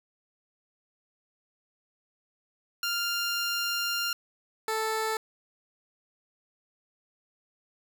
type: tone pair in turn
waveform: 15% pulse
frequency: 1396.9 / 440 Hz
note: F6 / A4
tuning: 0 / 0 cents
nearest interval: octave + minor sixth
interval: 2000 cents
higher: first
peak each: -21 dBFS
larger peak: neither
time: 2.83-4.13 / 4.68-5.17 s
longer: first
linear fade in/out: 2 ms
effects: none